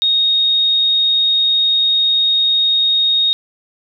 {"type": "tone", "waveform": "sine", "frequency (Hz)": 3729, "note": "A#7", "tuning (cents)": 0, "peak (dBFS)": -11, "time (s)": [0.02, 3.33], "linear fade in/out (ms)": 0, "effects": []}